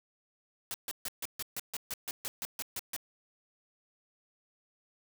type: noise bursts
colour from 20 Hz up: white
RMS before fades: -37 dBFS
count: 14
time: 0.71-2.964 s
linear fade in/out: 0 ms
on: 31 ms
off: 140 ms
effects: none